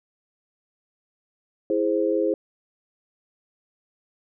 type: chord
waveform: sine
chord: E augmented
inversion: none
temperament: equal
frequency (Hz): 329.6 / 415.3 / 523.3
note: E4 / G#4 / B#4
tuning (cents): 0 / 0 / 0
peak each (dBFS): -24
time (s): 1.7-2.34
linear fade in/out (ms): 2
effects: none